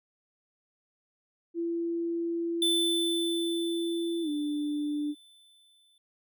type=tone with pitch glide; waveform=sine; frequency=337.6 to 295.6 Hz; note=E4 to D4; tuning=+41 to +11 cents; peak=-28 dBFS; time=1.54-5.15 s; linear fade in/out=50 ms; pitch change=-230 cents; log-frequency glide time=4.22-4.29 s
type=tone with exponential decay; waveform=square; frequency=3520 Hz; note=A7; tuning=in tune; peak=-24 dBFS; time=2.62-5.98 s; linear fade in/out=2 ms; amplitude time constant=730 ms
effects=none